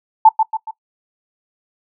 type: tone with echo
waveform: sine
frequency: 881 Hz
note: A5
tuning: 2 cents sharp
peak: -3 dBFS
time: 0.25-0.29 s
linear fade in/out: 5 ms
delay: 140 ms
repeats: 3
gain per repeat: -7 dB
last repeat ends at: 0.71 s
effects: noise-tail reverb RT60 0.1 s tail -19 dB re dry